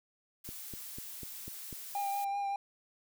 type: noise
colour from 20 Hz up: blue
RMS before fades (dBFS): -45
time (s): 0.44-2.25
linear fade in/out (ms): 10
type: click train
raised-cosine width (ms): 3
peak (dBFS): -32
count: 6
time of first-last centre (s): 0.49-1.728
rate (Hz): 4.04
type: tone with vibrato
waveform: triangle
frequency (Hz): 800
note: G5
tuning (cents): +35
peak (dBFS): -30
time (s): 1.95-2.56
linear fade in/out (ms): 2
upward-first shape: triangle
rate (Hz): 5.2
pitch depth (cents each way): 23
effects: none